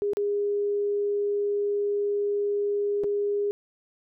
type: tone with dropouts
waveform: sine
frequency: 408.5 Hz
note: G#4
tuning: 29 cents flat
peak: -23 dBFS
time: 0.02-3.51 s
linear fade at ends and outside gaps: 0 ms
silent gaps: 0.134-0.17 / 3.036-3.042 s
effects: none